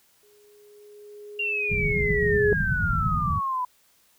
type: tone with exponential growth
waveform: sine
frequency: 415.3 Hz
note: G#4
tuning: in tune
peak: -17 dBFS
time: 0.23-2.53 s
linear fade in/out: 1 ms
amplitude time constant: 500 ms
type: exponential sweep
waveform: sine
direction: down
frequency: 2794 to 987.8 Hz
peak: -24 dBFS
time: 1.39-3.65 s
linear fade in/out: 5 ms
type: low-pass noise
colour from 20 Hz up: white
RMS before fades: -27 dBFS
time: 1.69-3.41 s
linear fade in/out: 50 ms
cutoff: 190 Hz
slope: 48 dB/octave
effects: white hiss -62 dBFS RMS until 4.18 s